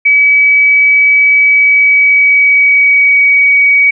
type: tone with pitch glide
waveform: sine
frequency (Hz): 2282 to 2261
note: C#7 to C#7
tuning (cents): +50 to +34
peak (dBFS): -4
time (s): 0.05-3.91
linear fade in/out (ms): 10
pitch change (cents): -16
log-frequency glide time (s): 1.31-3.28
effects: none